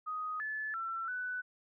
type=tone with pitch steps; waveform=sine; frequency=1250 / 1732 / 1344 / 1493 Hz; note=D#6 / A6 / E6 / F#6; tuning=+8 / -28 / +33 / +15 cents; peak=-35 dBFS; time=0.06-1.42 s; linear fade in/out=20 ms; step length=340 ms; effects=none